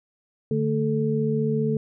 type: tone cluster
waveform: sine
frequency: 146.5 / 221.4 / 436.8 Hz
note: D3 / A3 / A4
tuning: -4 / +11 / -13 cents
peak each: -25 dBFS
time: 0.51-1.77 s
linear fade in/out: 2 ms
effects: none